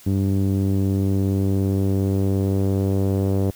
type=tone with low-pass filter sweep; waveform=sawtooth; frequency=97.3 Hz; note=G2; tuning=12 cents flat; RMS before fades=-20 dBFS; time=0.06-3.51 s; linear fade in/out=10 ms; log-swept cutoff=290 to 490 Hz; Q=1.6; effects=white hiss -47 dBFS RMS until 3.55 s